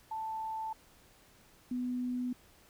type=tone pair in turn; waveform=sine; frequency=882 / 248.6 Hz; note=A5 / B3; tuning=+4 / +12 cents; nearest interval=octave + minor seventh; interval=2192 cents; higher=first; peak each=-35 / -32 dBFS; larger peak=second; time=0.11-0.73 / 1.71-2.33 s; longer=neither; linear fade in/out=5 ms; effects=pink hiss -62 dBFS RMS until 2.69 s